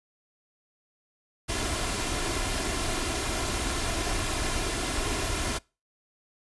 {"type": "noise with comb filter", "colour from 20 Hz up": "pink", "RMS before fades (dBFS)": -29, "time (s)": [1.48, 5.59], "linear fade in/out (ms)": 20, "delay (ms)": 2.9, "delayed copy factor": 0.5, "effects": ["noise-tail reverb RT60 0.3 s tail -25 dB re dry", "resampled to 24000 Hz"]}